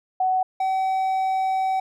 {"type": "tone pair in turn", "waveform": ["sine", "triangle"], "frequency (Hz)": [748, 761.5], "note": ["F#5", "F#5"], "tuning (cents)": [19, 50], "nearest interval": "unison", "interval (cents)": 31, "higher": "second", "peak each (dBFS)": -18, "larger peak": "neither", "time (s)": [[0.2, 0.43], [0.6, 1.8]], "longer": "second", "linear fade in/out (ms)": 5, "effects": []}